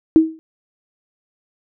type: tone with exponential decay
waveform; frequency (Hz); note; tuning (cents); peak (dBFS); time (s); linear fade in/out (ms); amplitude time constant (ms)
sine; 320; D#4; +49; -3; 0.16-0.39; 0; 49
effects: none